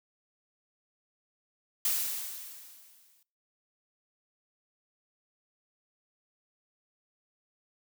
blue noise with exponential decay, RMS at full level -27 dBFS, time 1.85-3.23 s, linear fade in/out 2 ms, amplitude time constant 300 ms, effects noise-tail reverb RT60 0.4 s tail -22 dB re dry

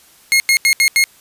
sawtooth tone bursts at uneven times, 2153 Hz, C7, 49 cents sharp, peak -6 dBFS, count 5, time 0.32-0.4 / 0.49-0.57 / 0.65-0.73 / 0.8-0.88 / 0.96-1.04 s, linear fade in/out 0 ms, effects white hiss -48 dBFS RMS until 1.2 s + resampled to 32000 Hz

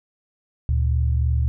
sine tone pair together, 73.3 / 116.54 Hz, D2 / A#2, -3 / 0 cents, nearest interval minor sixth, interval 803 cents, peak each -18 / -23 dBFS, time 0.69-1.48 s, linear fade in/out 0 ms, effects none

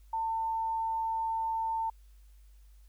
sine tone, 898 Hz, A5, 35 cents sharp, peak -29 dBFS, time 0.13-1.9 s, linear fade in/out 5 ms, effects added 50 Hz sine -53 dBFS peak until 2.88 s + white hiss -71 dBFS RMS until 2.88 s

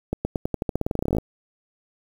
accelerating click train, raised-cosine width 2 ms, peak -10 dBFS, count 21, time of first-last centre 0.13-1.184 s, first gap 120 ms, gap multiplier 0.9, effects 7-bit

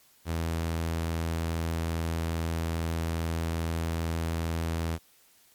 sawtooth tone, 82.41 Hz, E2, in tune, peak -24 dBFS, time 0.25-4.99 s, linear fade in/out 50 ms, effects white hiss -61 dBFS RMS until 5.54 s + MP3 96 kbps

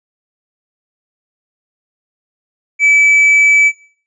triangle tone, 2301 Hz, D7, 36 cents flat, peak -5 dBFS, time 2.79-3.72 s, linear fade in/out 50 ms, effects noise-tail reverb RT60 0.5 s tail -19 dB re dry + resampled to 22050 Hz

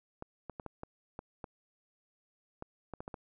clicks, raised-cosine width 1 ms, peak -27 dBFS, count 12, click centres 0.224 / 0.497 / 0.598 / 0.663 / 0.834 / 1.191 / 1.442 / 2.624 / 2.937 / 3.005 / 3.079 / 3.142 s, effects none

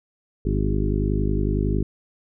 harmonic tone with a mistuned harmonic, 50.9 Hz, G#1, 34 cents flat, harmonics 1 / 2 / 3 / 4 / 5 / 6 / 7 / 8, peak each -23 / -26 / -28 / -29 / -30 / -31 / -31 / -32 dBFS, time 0.45-1.83 s, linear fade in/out 5 ms, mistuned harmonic 7, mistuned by +29 cents, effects none

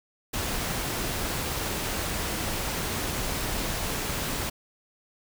pink noise, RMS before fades -30 dBFS, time 0.33-4.5 s, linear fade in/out 10 ms, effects none

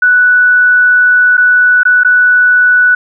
sine tone with dropouts, 1481 Hz, F#6, 1 cent sharp, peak -4 dBFS, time 0.02-2.95 s, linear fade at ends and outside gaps 5 ms, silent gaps 1.37-1.377 / 1.833-1.852 / 2.035-2.047 s, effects none

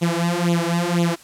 sawtooth tone with flanger, 171.5 Hz, F3, 31 cents flat, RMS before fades -20 dBFS, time 0.01-1.16 s, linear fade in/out 20 ms, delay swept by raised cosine 0.28 to 4.78 ms, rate 2 Hz, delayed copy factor +1, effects white hiss -47 dBFS RMS until 1.23 s + low-pass 11000 Hz 12 dB/octave

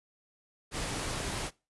pink noise, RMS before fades -35 dBFS, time 0.71-1.51 s, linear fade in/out 50 ms, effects noise-tail reverb RT60 0.3 s tail -23 dB re dry + resampled to 24000 Hz

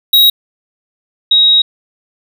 square / sine tone pair in turn, 3815 / 3800 Hz, A#7 / A#7, +39 / +33 cents, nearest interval unison, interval 6 cents, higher first, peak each -5 dBFS, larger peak neither, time 0.13-0.3 / 1.31-1.62 s, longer second, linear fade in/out 5 ms, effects none

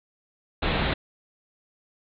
pink low-pass noise, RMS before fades -25 dBFS, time 0.62-0.94 s, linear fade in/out 10 ms, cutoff 4100 Hz, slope 96 dB/octave, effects none

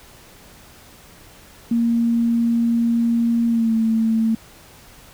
sine tone with pitch glide, 233.1 to 223.9 Hz, A#3 to A3, 0 to +30 cents, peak -15 dBFS, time 1.71-4.35 s, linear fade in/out 5 ms, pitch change -70 cents, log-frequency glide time 3.48-3.74 s, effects pink hiss -46 dBFS RMS until 5.13 s

